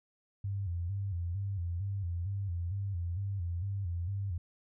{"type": "tone with vibrato", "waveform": "sine", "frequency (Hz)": 92.5, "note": "F#2", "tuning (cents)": 0, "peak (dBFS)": -32, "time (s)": [0.44, 4.38], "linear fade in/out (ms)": 5, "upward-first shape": "square", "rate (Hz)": 2.2, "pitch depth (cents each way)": 120, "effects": []}